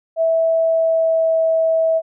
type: tone with pitch glide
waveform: sine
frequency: 654 to 649.1 Hz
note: E5 to E5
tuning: -14 to -27 cents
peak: -13 dBFS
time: 0.16-2.02 s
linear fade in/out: 50 ms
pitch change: -13 cents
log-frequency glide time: 0.62-1.4 s
effects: none